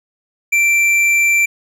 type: tone with tanh clipping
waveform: sine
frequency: 2349 Hz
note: D7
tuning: in tune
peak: -12 dBFS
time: 0.52-1.46 s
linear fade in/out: 10 ms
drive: 10 dB
effects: none